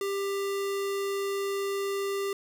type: tone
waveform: square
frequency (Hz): 396.1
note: G4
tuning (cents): +18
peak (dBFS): -29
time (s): 0.01-2.33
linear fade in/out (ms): 2
effects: none